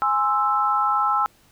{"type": "chord", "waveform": "sine", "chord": "Ab augmented", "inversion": "none", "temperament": "equal", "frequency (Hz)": [830.6, 1046.5, 1318.5], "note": ["Ab5", "C6", "E6"], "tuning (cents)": [0, 0, 0], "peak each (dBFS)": [-23, -25, -20], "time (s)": [0.02, 1.26], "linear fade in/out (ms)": 0, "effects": ["pink hiss -57 dBFS RMS until 1.51 s"]}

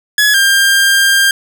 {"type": "tone pair in turn", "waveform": "sawtooth", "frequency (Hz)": [1692, 1597], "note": ["G#6", "G6"], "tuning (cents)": [32, 32], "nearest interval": "minor second", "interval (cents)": 100, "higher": "first", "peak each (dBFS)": -4, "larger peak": "neither", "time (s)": [[0.18, 0.34], [0.34, 1.31]], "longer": "second", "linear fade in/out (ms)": 2, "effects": []}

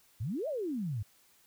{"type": "exponential two-way sweep", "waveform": "sine", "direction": "up then down", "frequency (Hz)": [92.5, 659.3, 95.4], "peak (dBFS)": -32, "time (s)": [0.2, 1.03], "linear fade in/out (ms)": 10, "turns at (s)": 0.48, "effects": ["white hiss -65 dBFS RMS until 1.46 s"]}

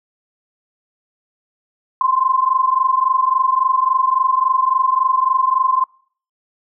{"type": "tone pair together", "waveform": "sine", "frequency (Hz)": [1034, 1057.6], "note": ["C6", "C6"], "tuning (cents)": [-21, 18], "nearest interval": "unison", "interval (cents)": 39, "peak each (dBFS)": -16, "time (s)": [2.01, 5.84], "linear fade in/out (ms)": 2, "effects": ["noise-tail reverb RT60 0.5 s tail -23 dB re dry"]}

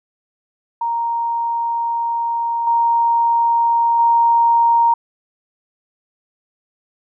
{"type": "tone with level steps", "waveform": "sine", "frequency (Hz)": 932.3, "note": "A#5", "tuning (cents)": 0, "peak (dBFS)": [-17, -12, -10], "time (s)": [0.81, 4.94], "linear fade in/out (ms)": 5, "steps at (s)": [2.67, 3.99], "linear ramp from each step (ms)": 2, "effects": []}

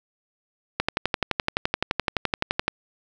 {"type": "click train", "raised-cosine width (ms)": 0.3, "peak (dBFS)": -5, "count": 23, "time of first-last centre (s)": [0.8, 2.68], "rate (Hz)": 11.7, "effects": []}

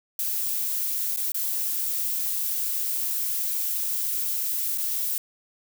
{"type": "noise with dropouts", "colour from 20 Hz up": "violet", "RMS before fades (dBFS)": -27, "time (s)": [0.19, 5.18], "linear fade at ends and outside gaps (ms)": 2, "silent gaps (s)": [[1.163, 1.171], [1.32, 1.344], [4.777, 4.781]], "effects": []}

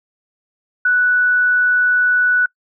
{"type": "tone", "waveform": "sine", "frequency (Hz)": 1480, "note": "F#6", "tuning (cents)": 0, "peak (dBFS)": -11, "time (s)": [0.85, 2.46], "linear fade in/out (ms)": 5, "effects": ["noise-tail reverb RT60 0.1 s tail -25 dB re dry"]}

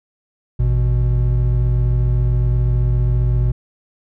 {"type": "tone pair together", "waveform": "triangle", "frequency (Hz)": [54.49, 122.2], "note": ["A1", "B2"], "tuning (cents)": [-16, -18], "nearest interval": "octave + major second", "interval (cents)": 1398, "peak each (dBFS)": -14, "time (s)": [0.59, 3.52], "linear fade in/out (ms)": 10, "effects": []}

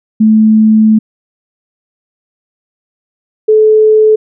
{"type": "tone pair in turn", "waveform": "sine", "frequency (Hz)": [217.7, 432.4], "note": ["A3", "A4"], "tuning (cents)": [-18, -30], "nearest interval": "octave", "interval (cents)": 1188, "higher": "second", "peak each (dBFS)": -3, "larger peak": "neither", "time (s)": [[0.2, 0.99], [3.48, 4.16]], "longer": "first", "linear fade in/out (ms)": 10, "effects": []}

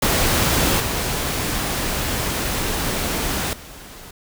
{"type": "noise with level steps", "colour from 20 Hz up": "pink", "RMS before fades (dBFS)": [-18, -23, -39], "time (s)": [0.02, 4.11], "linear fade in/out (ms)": 5, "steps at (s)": [0.8, 3.53], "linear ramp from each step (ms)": 2, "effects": []}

